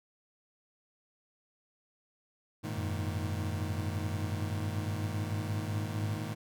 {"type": "chord", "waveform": "25% pulse", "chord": "Ab suspended second", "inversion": "none", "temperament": "equal with one note detuned", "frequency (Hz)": [105.4, 116.54, 155.56], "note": ["Ab2", "Bb2", "Eb3"], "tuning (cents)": [26, 0, 0], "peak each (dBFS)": [-35, -37, -36], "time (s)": [2.63, 6.35], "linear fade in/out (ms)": 20}
{"type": "tone with pitch glide", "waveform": "sine", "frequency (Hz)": [92.5, 102.64], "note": ["F#2", "G#2"], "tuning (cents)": [0, -20], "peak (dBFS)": -34, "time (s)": [2.77, 6.18], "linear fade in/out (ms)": 10, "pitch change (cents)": 180, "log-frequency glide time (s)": [3.59, 6.06]}
{"effects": []}